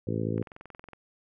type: harmonic tone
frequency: 55 Hz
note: A1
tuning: in tune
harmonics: 2 / 3 / 4 / 5 / 6 / 7 / 8 / 9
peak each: -32 / -34 / -35 / -36 / -37 / -37 / -38 / -39 dBFS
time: 0.07-0.43 s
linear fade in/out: 5 ms
type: click train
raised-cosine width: 0.5 ms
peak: -30 dBFS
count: 13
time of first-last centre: 0.38-0.933 s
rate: 21.7 Hz
effects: none

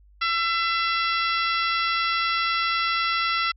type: harmonic tone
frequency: 672 Hz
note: E5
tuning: 33 cents sharp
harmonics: 2 / 3 / 4 / 5 / 6 / 7 / 8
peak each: -24 / -28 / -30 / -32 / -34 / -35 / -36 dBFS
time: 0.21-3.52 s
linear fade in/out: 10 ms
effects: added 50 Hz sine -51 dBFS peak until 3.56 s

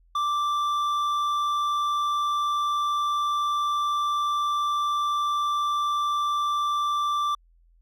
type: tone with hard clipping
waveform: triangle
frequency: 1174.7 Hz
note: D6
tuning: in tune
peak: -24 dBFS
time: 0.15-7.35 s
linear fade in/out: 5 ms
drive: 10 dB
effects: added 42 Hz sine -56 dBFS peak until 7.81 s

